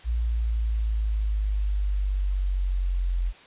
sine exponential sweep, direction down, 58.27 to 43.65 Hz, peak -22 dBFS, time 0.04-3.33 s, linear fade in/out 50 ms, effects white hiss -50 dBFS RMS until 3.46 s + resampled to 8000 Hz

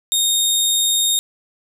20% pulse tone, 3700 Hz, A#7, 14 cents flat, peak -9 dBFS, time 0.12-1.19 s, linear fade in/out 0 ms, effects none

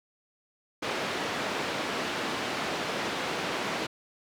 pink band-pass noise, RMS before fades -32 dBFS, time 0.82-3.87 s, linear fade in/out 10 ms, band 260 to 3900 Hz, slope 12 dB/octave, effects none

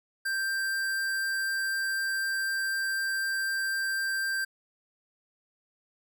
sine tone with hard clipping, 1576 Hz, G6, 9 cents sharp, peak -29 dBFS, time 0.25-4.45 s, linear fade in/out 10 ms, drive 17 dB, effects none

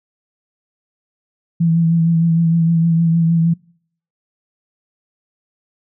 sine tone with vibrato, 165.9 Hz, E3, 11 cents sharp, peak -11 dBFS, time 1.6-3.54 s, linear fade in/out 10 ms, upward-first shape triangle, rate 6.5 Hz, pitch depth 34 cents each way, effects noise-tail reverb RT60 0.6 s tail -25 dB re dry

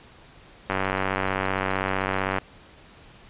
click train, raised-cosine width 0.5 ms, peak -9 dBFS, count 162, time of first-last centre 0.7-2.384 s, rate 95.6 Hz, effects pink hiss -50 dBFS RMS until 3.29 s + resampled to 8000 Hz

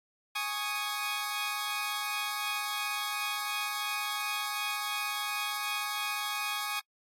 15% pulse chord, Ab suspended fourth, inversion none, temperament equal, 830.6 / 1108.7 / 1244.5 Hz, Ab5 / Db6 / Eb6, 0 / 0 / 0 cents, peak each -30 dBFS, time 0.35-6.8 s, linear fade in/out 10 ms, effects noise-tail reverb RT60 0.1 s tail -26 dB re dry + AAC 48 kbps

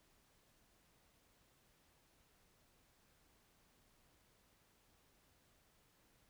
silence, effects pink hiss -73 dBFS RMS until 6.29 s

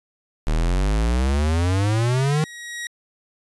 square exponential sweep, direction up, 37.16 to 157.7 Hz, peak -18 dBFS, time 0.47-2.44 s, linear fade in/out 0 ms
sawtooth tone with exponential growth, 1900 Hz, A#6, 33 cents sharp, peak -23 dBFS, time 1.44-2.87 s, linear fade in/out 2 ms, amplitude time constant 310 ms
effects resampled to 24000 Hz

